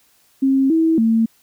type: tone with pitch steps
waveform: sine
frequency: 268.7 / 324.1 / 225.5 Hz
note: C4 / E4 / A3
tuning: +46 / -29 / +43 cents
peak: -12 dBFS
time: 0.42-1.26 s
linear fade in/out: 10 ms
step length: 280 ms
effects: white hiss -57 dBFS RMS until 1.42 s